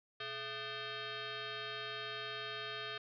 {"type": "tone with frequency modulation", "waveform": "sine", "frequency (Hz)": 976, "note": "B5", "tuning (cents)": -21, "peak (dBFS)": -40, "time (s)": [0.2, 2.98], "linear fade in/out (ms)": 5, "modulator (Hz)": 549, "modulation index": 5.5, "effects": []}